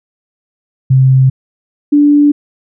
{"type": "tone pair in turn", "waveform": "sine", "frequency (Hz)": [131.7, 291.6], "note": ["C3", "D4"], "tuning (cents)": [12, -12], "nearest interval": "octave + major second", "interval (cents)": 1376, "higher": "second", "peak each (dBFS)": -4, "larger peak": "neither", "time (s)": [[0.9, 1.3], [1.92, 2.32]], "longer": "neither", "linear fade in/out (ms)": 10, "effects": []}